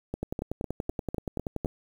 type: two click trains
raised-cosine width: 2 ms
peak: -17 / -18 dBFS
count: 16 / 7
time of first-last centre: 0.23-1.659 / 0.14-1.648 s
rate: 10.5 / 3.98 Hz
effects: 8-bit